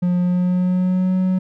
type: tone with pitch glide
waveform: triangle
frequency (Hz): 178.1 to 185.66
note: F3 to F#3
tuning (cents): +34 to +6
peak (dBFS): -13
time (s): 0.02-1.39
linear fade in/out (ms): 10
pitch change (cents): +72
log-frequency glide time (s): 0.2-1.15
effects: none